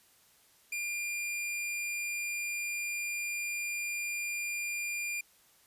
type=tone; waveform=45% pulse; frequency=2400 Hz; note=D7; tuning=37 cents sharp; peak=-33 dBFS; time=0.72-5.21 s; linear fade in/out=5 ms; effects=white hiss -64 dBFS RMS until 5.66 s + resampled to 32000 Hz